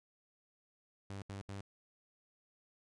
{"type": "tone bursts", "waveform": "sawtooth", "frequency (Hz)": 98.9, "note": "G2", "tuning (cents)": 16, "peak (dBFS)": -39, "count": 3, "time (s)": [1.1, 1.608], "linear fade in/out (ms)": 0, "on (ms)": 120, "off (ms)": 74, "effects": ["resampled to 22050 Hz"]}